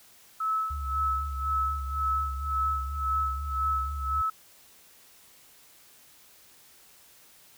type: tone with tremolo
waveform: sine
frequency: 1300 Hz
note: E6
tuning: 24 cents flat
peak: -24 dBFS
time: 0.4-4.3 s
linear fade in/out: 5 ms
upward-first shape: sine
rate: 1.9 Hz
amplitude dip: 80%
type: tone with vibrato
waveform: sine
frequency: 69.3 Hz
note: C#2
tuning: in tune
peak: -31 dBFS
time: 0.7-4.22 s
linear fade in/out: 10 ms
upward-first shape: sine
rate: 4.1 Hz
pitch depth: 70 cents each way
effects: white hiss -56 dBFS RMS until 7.57 s